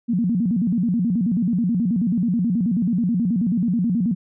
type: tone with vibrato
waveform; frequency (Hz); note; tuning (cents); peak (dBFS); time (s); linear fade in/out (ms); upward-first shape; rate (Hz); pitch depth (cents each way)
sine; 205; G#3; -22; -17; 0.08-4.15; 20; square; 9.3; 240
effects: none